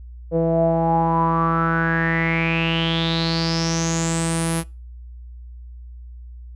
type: tone with low-pass filter sweep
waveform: sawtooth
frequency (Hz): 165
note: E3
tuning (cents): +2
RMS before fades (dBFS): -20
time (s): 0.31-4.64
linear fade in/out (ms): 50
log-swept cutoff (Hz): 530 to 11000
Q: 8.9
effects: noise-tail reverb RT60 0.3 s tail -23 dB re dry + added 60 Hz sine -35 dBFS peak until 6.55 s